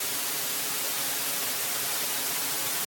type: noise with comb filter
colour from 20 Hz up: white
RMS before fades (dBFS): -29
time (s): 0-2.85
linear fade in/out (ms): 5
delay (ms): 7.2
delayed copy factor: +0.65
effects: high-pass 150 Hz 12 dB/octave + AAC 64 kbps